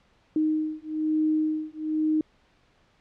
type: beating tone pair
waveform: sine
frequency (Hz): 310 / 311.1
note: D#4 / D#4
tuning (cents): -6 / 0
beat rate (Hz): 1.1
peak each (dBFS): -26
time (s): 0.36-2.21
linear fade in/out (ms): 2
effects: pink hiss -63 dBFS RMS until 3 s + low-pass 4000 Hz 12 dB/octave